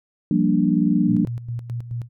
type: chord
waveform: sine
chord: G minor seventh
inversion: third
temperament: equal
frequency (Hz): 174.61 / 196 / 233.1 / 293.7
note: F3 / G3 / Bb3 / D4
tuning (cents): 0 / 0 / 0 / 0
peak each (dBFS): -21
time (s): 0.31-1.25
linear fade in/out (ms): 2
type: tone with tremolo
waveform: sine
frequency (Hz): 118.7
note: A#2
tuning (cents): +32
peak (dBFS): -24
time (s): 1.06-2.09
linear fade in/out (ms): 50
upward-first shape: square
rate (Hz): 4.7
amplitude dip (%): 65
effects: none